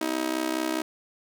sawtooth tone with amplitude modulation, 317.7 Hz, D#4, 36 cents sharp, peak -18 dBFS, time 0.01-0.82 s, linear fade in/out 5 ms, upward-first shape sine, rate 64.7 Hz, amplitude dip 90%, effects none

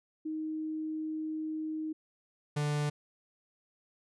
sine / 45% pulse tone pair in turn, 312.8 / 147.62 Hz, D#4 / D3, +9 / +9 cents, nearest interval octave + minor second, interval 1300 cents, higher first, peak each -33 / -29 dBFS, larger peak second, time 0.25-1.93 / 2.56-2.9 s, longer first, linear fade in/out 10 ms, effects resampled to 24000 Hz

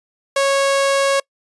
sawtooth tone, 551 Hz, C#5, 11 cents flat, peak -10 dBFS, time 0.36-1.2 s, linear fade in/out 5 ms, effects noise-tail reverb RT60 0.1 s tail -26 dB re dry + resampled to 24000 Hz

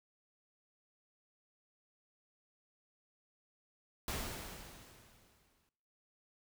pink noise with exponential decay, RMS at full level -38 dBFS, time 4.08-5.69 s, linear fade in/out 1 ms, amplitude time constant 350 ms, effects noise-tail reverb RT60 0.9 s tail -19 dB re dry

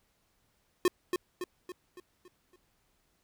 square tone with echo, 360 Hz, F#4, 47 cents flat, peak -22 dBFS, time 0.85-0.88 s, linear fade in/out 2 ms, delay 280 ms, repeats 6, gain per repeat -6 dB, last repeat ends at 2.56 s, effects pink hiss -73 dBFS RMS until 3.23 s

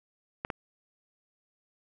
clicks, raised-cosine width 0.5 ms, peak -17 dBFS, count 2, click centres 0.449 / 0.502 s, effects none

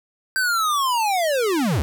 square linear sweep, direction down, 1568 to 58.27 Hz, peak -19 dBFS, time 0.36-1.82 s, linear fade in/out 0 ms, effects none

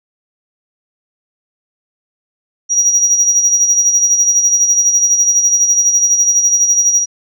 sine tone with tremolo, 5750 Hz, F8, 50 cents sharp, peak -5 dBFS, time 2.69-7.06 s, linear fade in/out 50 ms, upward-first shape sine, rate 12 Hz, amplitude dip 60%, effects tanh soft clip ceiling -3 dBFS

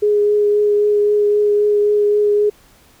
sine tone with vibrato, 415.3 Hz, G#4, in tune, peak -11 dBFS, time 0.02-2.5 s, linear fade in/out 10 ms, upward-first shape triangle, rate 3.8 Hz, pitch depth 13 cents each way, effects pink hiss -50 dBFS RMS until 3 s

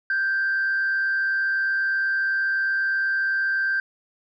sine tone with frequency modulation, 1568 Hz, G6, in tune, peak -19 dBFS, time 0.1-3.8 s, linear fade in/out 2 ms, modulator 103 Hz, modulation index 0.37, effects tanh soft clip ceiling -17 dBFS

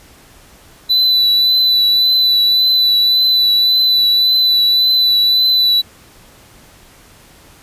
triangle tone with vibrato, 3984 Hz, B7, 14 cents sharp, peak -8 dBFS, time 0.89-5.82 s, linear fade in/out 20 ms, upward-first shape triangle, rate 1.8 Hz, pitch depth 25 cents each way, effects pink hiss -44 dBFS RMS until 7.62 s + resampled to 32000 Hz

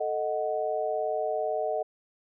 sine chord, D# diminished, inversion second, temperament equal, 440 / 622.3 / 740 Hz, A4 / D#5 / F#5, 0 / 0 / 0 cents, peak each -32 / -29 / -32 dBFS, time 0-1.83 s, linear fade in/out 10 ms, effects none

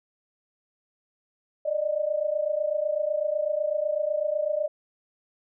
sine tone pair together, 587.3 / 615.3 Hz, D5 / D#5, 0 / -19 cents, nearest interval minor second, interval 81 cents, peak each -27 / -26 dBFS, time 1.65-4.68 s, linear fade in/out 10 ms, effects none

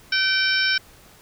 harmonic tone with a mistuned harmonic, 766 Hz, G5, 40 cents flat, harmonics 2 / 3 / 4 / 5 / 6 / 7, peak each -21 / -26 / -28 / -29 / -31 / -24 dBFS, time 0.12-0.78 s, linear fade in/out 5 ms, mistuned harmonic 3, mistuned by +28 cents, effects pink hiss -50 dBFS RMS until 1.21 s

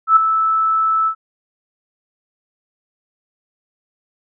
sine tone with ADSR envelope, 1312 Hz, E6, 9 cents flat, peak -4 dBFS, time 0.07-1.15 s, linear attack 95 ms, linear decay 6 ms, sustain -9 dB, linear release 80 ms, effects none

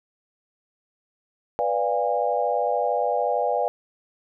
sine chord, B diminished seventh, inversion none, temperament equal with one note detuned, 493.9 / 587.3 / 698.5 / 815.9 Hz, B4 / D5 / F5 / Ab5, 0 / 0 / 0 / -31 cents, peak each -26 dBFS, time 1.59-3.68 s, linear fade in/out 0 ms, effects none

